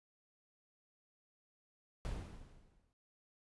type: noise with exponential decay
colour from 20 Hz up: brown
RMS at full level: -38 dBFS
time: 2.05-2.93 s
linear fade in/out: 0 ms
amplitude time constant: 190 ms
effects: resampled to 24000 Hz

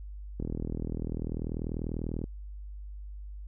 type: click train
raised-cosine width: 3 ms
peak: -21 dBFS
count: 75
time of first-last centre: 0.4-2.241 s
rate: 40.2 Hz
effects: added 50 Hz sine -39 dBFS peak until 3.47 s

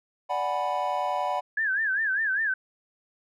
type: chord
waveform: triangle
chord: G# half-diminished seventh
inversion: second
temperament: equal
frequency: 587.3 / 740 / 830.6 / 987.8 Hz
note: D5 / F#5 / G#5 / B5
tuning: 0 / 0 / 0 / 0 cents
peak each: -30 / -27 / -32 / -28 dBFS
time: 0.29-1.41 s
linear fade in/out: 20 ms
type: tone with vibrato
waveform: sine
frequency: 1657 Hz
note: G#6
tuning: 4 cents flat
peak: -23 dBFS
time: 1.57-2.54 s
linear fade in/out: 5 ms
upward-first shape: sine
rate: 5 Hz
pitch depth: 150 cents each way
effects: none

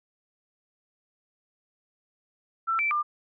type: tone with pitch steps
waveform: sine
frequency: 1337 / 2332 / 1197 Hz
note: E6 / D7 / D6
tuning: +24 / -13 / +33 cents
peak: -23 dBFS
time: 2.67-3.03 s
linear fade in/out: 20 ms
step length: 120 ms
effects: none

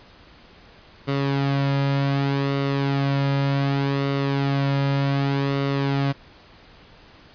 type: tone with flanger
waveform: sawtooth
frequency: 138.8 Hz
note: C#3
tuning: 3 cents sharp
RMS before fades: -22 dBFS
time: 1.07-6.13 s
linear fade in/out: 20 ms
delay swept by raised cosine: 1.2 to 2.7 ms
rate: 0.66 Hz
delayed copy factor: -0.5
effects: pink hiss -49 dBFS RMS until 7.34 s + resampled to 11025 Hz

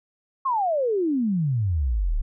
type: exponential sweep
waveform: sine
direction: down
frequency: 1108.7 to 32.5 Hz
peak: -20 dBFS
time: 0.45-2.22 s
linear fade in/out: 10 ms
effects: none

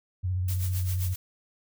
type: tone with vibrato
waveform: sine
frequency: 91.6 Hz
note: F#2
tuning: 17 cents flat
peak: -25 dBFS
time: 0.23-1.15 s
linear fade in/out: 20 ms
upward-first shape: sine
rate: 15 Hz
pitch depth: 45 cents each way
type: noise with tremolo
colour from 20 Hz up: blue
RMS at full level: -36 dBFS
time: 0.48-1.16 s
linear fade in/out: 5 ms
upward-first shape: sine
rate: 7.6 Hz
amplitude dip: 75%
effects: none

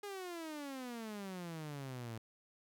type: exponential sweep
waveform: sawtooth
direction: down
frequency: 415.3 to 110 Hz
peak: -39 dBFS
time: 0.03-2.18 s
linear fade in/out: 5 ms
effects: none

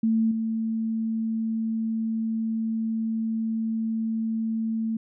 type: tone with level steps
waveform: sine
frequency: 223.5 Hz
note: A3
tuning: 27 cents sharp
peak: -19 / -24 dBFS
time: 0.03-4.97 s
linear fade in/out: 5 ms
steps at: 0.31 s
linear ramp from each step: 5 ms
effects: none

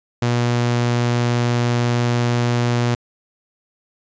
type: tone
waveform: sawtooth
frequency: 120.4 Hz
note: B2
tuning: 44 cents flat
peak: -12 dBFS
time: 0.22-2.95 s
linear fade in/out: 5 ms
effects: resampled to 16000 Hz

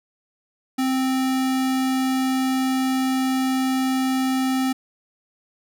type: tone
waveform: square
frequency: 261.6 Hz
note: C4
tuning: in tune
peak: -20 dBFS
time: 0.78-4.73 s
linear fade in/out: 10 ms
effects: none

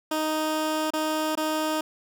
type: tone with dropouts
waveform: 15% pulse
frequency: 311.1 Hz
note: D#4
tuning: in tune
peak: -18 dBFS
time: 0.11-1.81 s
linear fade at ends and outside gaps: 5 ms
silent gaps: 0.905-0.935 / 1.354-1.373 s
effects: none

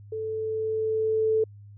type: tone with level ramp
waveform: sine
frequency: 438.7 Hz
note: A4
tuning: 5 cents flat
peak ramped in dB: -29 to -19 dBFS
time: 0.12-1.44 s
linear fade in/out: 5 ms
effects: added 102 Hz sine -44 dBFS peak until 1.77 s

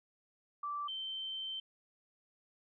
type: tone pair in turn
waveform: sine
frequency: 1167 / 3106 Hz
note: D6 / G7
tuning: -11 / -17 cents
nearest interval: octave + perfect fourth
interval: 1694 cents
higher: second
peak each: -36 / -38 dBFS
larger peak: first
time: 0.63-0.88 / 0.88-1.6 s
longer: second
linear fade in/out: 5 ms
effects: none

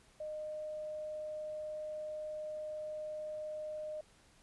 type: tone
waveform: sine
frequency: 613 Hz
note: D#5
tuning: 26 cents flat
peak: -39 dBFS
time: 0.2-4.01 s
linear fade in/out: 5 ms
effects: pink hiss -65 dBFS RMS until 4.42 s + resampled to 24000 Hz

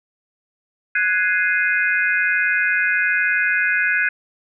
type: chord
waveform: sine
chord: Ab dominant seventh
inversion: third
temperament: equal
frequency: 1480 / 1661.2 / 2093 / 2489 Hz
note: Gb6 / Ab6 / C7 / Eb7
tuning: 0 / 0 / 0 / 0 cents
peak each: -20 / -20 / -24 / -23 dBFS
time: 0.95-4.09 s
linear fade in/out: 5 ms
effects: none

